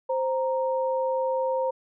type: tone pair together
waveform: sine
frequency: 523.3 / 932.4 Hz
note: C5 / A#5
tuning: 0 / 0 cents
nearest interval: minor seventh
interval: 1000 cents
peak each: -24 / -29 dBFS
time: 0.09-1.71 s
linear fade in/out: 10 ms
effects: none